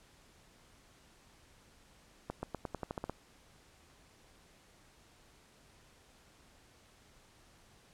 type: accelerating click train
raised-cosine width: 1 ms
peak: -23 dBFS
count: 10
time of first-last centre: 2.3-3.096 s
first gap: 130 ms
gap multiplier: 0.9
effects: pink hiss -63 dBFS RMS until 7.93 s + low-pass 10000 Hz 12 dB/octave